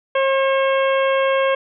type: harmonic tone with a mistuned harmonic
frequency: 538 Hz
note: C5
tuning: 48 cents sharp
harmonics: 1 / 2 / 3 / 4 / 5 / 6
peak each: -16 / -22 / -26 / -28 / -30 / -32 dBFS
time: 0.15-1.55 s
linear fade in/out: 5 ms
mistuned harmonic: 4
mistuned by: +27 cents
effects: none